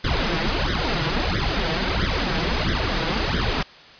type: noise with flanger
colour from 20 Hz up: pink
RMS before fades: -22 dBFS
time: 0.04-3.63 s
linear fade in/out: 5 ms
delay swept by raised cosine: 0.55 to 6.25 ms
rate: 1.5 Hz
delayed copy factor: +1
effects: white hiss -45 dBFS RMS until 3.99 s + resampled to 11025 Hz